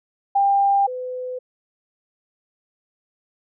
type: tone pair in turn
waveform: sine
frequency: 796 / 504.8 Hz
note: G5 / B4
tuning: +26 / +38 cents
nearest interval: minor sixth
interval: 788 cents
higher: first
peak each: -14 / -26 dBFS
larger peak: first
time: 0.35-0.87 / 0.87-1.39 s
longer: neither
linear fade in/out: 10 ms
effects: none